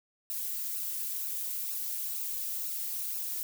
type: noise with flanger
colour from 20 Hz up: violet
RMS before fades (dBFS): -35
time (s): 0.3-3.43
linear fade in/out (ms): 0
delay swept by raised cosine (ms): 0.73 to 4.13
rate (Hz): 2.1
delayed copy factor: +0.85
effects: none